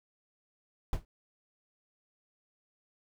brown noise with exponential decay, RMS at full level -25 dBFS, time 0.93-1.05 s, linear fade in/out 1 ms, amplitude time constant 25 ms, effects none

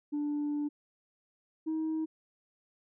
sine tone pair in turn, 293.7 / 316.7 Hz, D4 / D#4, 0 / +31 cents, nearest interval minor second, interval 131 cents, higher second, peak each -28 dBFS, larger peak neither, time 0.12-0.69 / 1.66-2.06 s, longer first, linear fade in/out 20 ms, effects tanh soft clip ceiling -28 dBFS

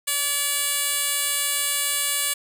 10% pulse tone with band-pass filter, 573 Hz, D5, 43 cents flat, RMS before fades -24 dBFS, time 0.07-2.34 s, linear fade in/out 10 ms, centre 11000 Hz, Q 0.88, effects none

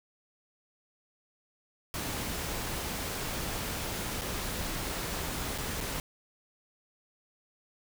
pink noise with dropouts, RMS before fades -35 dBFS, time 1.94-6 s, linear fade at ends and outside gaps 1 ms, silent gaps 4.212-4.217 / 5.579-5.583 / 5.805-5.809 s, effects none

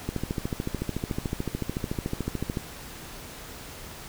click train, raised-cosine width 3 ms, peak -15 dBFS, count 35, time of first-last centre 0.09-2.572 s, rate 13.7 Hz, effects pink hiss -42 dBFS RMS until 4.08 s

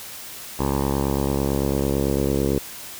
10% pulse tone with low-pass filter sweep, 69 Hz, C#2, 7 cents flat, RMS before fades -22 dBFS, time 0.59-2.59 s, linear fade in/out 5 ms, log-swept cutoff 900 to 470 Hz, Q 2.3, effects white hiss -37 dBFS RMS until 2.99 s

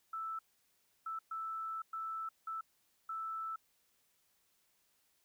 sine tone bursts at uneven times, 1319 Hz, E6, 1 cent sharp, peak -38 dBFS, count 6, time 0.13-0.39 / 1.06-1.19 / 1.31-1.82 / 1.93-2.29 / 2.47-2.61 / 3.09-3.56 s, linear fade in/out 5 ms, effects white hiss -75 dBFS RMS until 5.24 s

